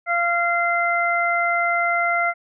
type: harmonic tone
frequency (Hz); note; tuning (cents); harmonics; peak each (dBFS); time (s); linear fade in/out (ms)
690; F5; -21; 1 / 2 / 3; -22 / -22 / -22; 0.06-2.34; 50
effects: none